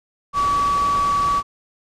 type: tone in noise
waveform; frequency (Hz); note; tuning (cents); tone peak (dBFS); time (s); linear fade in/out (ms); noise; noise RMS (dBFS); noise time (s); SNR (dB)
sine; 1140; C#6; +48; -16; 0.33-1.43; 50; pink; -30; 0.33-1.43; +11
effects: low-pass 7000 Hz 12 dB/octave